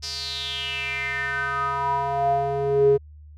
square tone with band-pass filter sweep, 139.3 Hz, C#3, 9 cents sharp, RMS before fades -24 dBFS, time 0.02-2.98 s, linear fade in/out 20 ms, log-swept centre 5200 to 380 Hz, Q 6.6, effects added 75 Hz sine -42 dBFS peak until 3.37 s

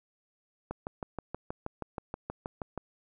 click train, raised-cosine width 1 ms, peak -21 dBFS, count 14, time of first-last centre 0.71-2.777 s, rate 6.29 Hz, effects none

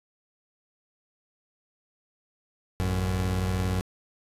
30% pulse tone pair together, 55 / 92.5 Hz, A1 / F#2, 0 / 0 cents, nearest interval major sixth, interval 900 cents, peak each -29 / -23 dBFS, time 2.8-3.81 s, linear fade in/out 0 ms, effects resampled to 32000 Hz + 10-bit

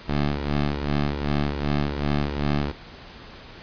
15% pulse ring-modulated tone, 72.2 Hz, D2, 29 cents flat, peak -13 dBFS, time 0.08-2.72 s, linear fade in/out 10 ms, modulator 73.5 Hz, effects pink hiss -43 dBFS RMS until 3.62 s + resampled to 11025 Hz

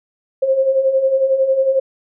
sine beating tone pair, 524 / 535 Hz, C5 / C5, +2 / +38 cents, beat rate 11 Hz, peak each -20 / -13 dBFS, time 0.42-1.8 s, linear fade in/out 10 ms, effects none

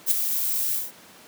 violet noise with ADSR envelope, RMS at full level -17 dBFS, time 0.06-0.92 s, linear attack 53 ms, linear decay 5 ms, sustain -8 dB, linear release 180 ms, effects pink hiss -48 dBFS RMS until 1.27 s + high-pass 200 Hz 12 dB/octave

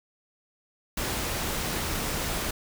pink noise, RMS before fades -30 dBFS, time 0.97-2.51 s, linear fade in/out 5 ms, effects none

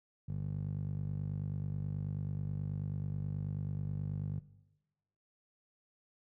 15% pulse tone with band-pass filter, 49.29 Hz, G1, 10 cents sharp, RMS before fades -38 dBFS, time 0.28-4.4 s, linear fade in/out 10 ms, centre 130 Hz, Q 2.4, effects noise-tail reverb RT60 1.0 s tail -18 dB re dry

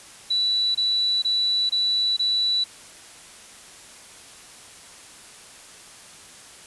sine tone bursts, 3951 Hz, B7, in tune, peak -19 dBFS, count 5, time 0.3-2.642 s, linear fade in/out 10 ms, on 450 ms, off 23 ms, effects white hiss -45 dBFS RMS until 6.66 s + resampled to 24000 Hz

